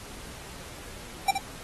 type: tone with echo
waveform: square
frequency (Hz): 784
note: G5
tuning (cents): 0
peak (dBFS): -19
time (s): 1.28-1.31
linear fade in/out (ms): 5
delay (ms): 71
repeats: 1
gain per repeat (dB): -7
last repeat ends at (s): 1.381
effects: pink hiss -44 dBFS RMS until 1.63 s + AAC 32 kbps

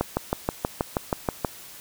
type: click train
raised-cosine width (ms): 1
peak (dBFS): -8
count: 10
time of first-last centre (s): 0.01-1.448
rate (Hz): 6.26
effects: white hiss -44 dBFS RMS until 1.8 s

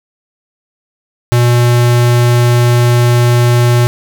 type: tone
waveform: square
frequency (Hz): 120.8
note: B2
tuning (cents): -38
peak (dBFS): -7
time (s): 1.32-3.87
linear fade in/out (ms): 0
effects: none

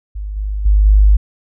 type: tone with level steps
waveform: sine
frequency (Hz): 51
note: G#1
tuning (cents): -31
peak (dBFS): -21 / -17 / -7 / -5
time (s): 0.15-1.17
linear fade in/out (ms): 10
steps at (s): 0.36 / 0.65 / 0.85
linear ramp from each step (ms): 10
effects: none

